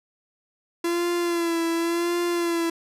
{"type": "tone with vibrato", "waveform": "45% pulse", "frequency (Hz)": 340, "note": "F4", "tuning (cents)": -46, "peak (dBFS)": -22, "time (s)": [0.84, 2.7], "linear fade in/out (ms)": 5, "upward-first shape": "sine", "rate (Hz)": 0.91, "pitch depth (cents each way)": 40, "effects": ["resampled to 32000 Hz"]}